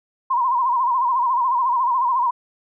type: tone with vibrato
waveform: sine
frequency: 1001 Hz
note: B5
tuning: 23 cents sharp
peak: -16 dBFS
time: 0.3-2.31 s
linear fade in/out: 10 ms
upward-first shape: sine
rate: 14 Hz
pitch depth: 110 cents each way
effects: none